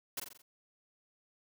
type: noise with echo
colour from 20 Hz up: white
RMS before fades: -37 dBFS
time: 0.17-0.2 s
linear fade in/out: 5 ms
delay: 44 ms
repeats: 5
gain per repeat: -5 dB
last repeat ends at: 0.42 s
effects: none

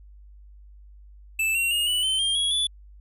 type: tone with pitch steps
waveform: square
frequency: 2637 / 2741 / 2849 / 2962 / 3079 / 3200 / 3326 / 3458 Hz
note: E7 / F7 / F7 / F#7 / G7 / G7 / G#7 / A7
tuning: 0 / -33 / +34 / +1 / -32 / +35 / +2 / -31 cents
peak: -22 dBFS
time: 1.39-2.67 s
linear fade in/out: 5 ms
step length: 160 ms
effects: added 50 Hz sine -45 dBFS peak until 3 s + resampled to 32000 Hz

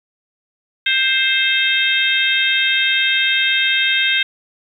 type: harmonic tone with a mistuned harmonic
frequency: 526 Hz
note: C5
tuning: 9 cents sharp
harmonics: 3 / 4 / 5 / 6 / 7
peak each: -20 / -20 / -20 / -20 / -20 dBFS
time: 0.86-4.23 s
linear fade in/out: 5 ms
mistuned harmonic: 6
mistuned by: +20 cents
effects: 8-bit

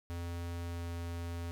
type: tone with pitch glide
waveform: square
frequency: 85.8 to 85.31 Hz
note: F2 to F2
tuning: -30 to -40 cents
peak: -38 dBFS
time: 0.1-1.51 s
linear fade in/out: 0 ms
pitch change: -10 cents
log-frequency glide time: 0.63-0.88 s
effects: none

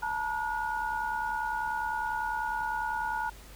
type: tone cluster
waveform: sine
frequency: 876 / 946 / 1447 Hz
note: A5 / A#5 / F#6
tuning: -8 / +25 / -39 cents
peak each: -33 / -34 / -34 dBFS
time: 0.02-3.3 s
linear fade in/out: 10 ms
effects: added 50 Hz sine -49 dBFS peak until 3.55 s + pink hiss -52 dBFS RMS until 3.55 s

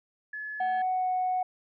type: tone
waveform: sine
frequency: 1710 Hz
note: A6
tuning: 50 cents flat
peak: -34 dBFS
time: 0.33-0.82 s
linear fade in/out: 5 ms
type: tone with pitch glide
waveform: sine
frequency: 743 to 737.9 Hz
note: F#5 to F#5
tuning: +7 to -5 cents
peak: -24 dBFS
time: 0.6-1.43 s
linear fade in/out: 5 ms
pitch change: -12 cents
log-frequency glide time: 0.91-1.09 s
effects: tanh soft clip ceiling -21 dBFS

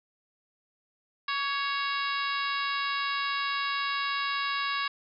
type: harmonic tone with a mistuned harmonic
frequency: 554.4 Hz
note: C#5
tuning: in tune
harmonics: 2 / 3 / 4 / 5 / 6 / 7 / 8 / 9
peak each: -31 / -34 / -37 / -37 / -42 / -37 / -43 / -42 dBFS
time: 1.28-4.88 s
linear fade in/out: 5 ms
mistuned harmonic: 2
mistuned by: +28 cents
effects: none

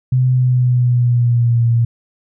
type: tone with pitch glide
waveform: sine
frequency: 127.7 to 117.1 Hz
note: C3 to A#2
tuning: -42 to +8 cents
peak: -10 dBFS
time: 0.12-1.85 s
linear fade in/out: 5 ms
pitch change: -150 cents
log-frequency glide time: 0.29-1.65 s
effects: none

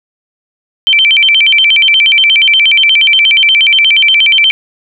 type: tone with vibrato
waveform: sine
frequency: 2696 Hz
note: E7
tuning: 38 cents sharp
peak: -4 dBFS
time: 0.87-4.51 s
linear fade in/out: 0 ms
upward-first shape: square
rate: 8.4 Hz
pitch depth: 250 cents each way
effects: none

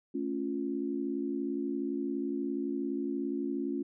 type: chord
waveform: sine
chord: A augmented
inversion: none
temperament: equal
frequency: 220 / 277.2 / 349.2 Hz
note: A3 / C#4 / E#4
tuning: 0 / 0 / 0 cents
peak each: -38 / -33 / -36 dBFS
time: 0.14-3.83 s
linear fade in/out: 10 ms
effects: none

